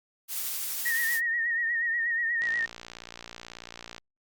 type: noise with tremolo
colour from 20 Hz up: blue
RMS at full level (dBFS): -31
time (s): 0.28-1.21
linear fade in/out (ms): 50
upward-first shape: triangle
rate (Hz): 12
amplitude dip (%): 25
type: tone with vibrato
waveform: sine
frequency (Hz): 1864.7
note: A#6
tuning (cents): 0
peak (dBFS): -25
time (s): 0.85-2.66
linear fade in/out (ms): 10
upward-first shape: triangle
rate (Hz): 8.3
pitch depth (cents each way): 67
type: click train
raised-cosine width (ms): 0.2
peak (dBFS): -23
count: 92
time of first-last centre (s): 2.42-3.981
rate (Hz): 58.3
effects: Opus 48 kbps